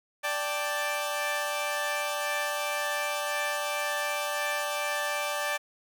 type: chord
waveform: 15% pulse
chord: D suspended fourth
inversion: none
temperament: equal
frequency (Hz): 587.3 / 784 / 880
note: D5 / G5 / A5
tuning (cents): 0 / 0 / 0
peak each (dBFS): -24 / -29 / -29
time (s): 0.23-5.58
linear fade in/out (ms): 20
effects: none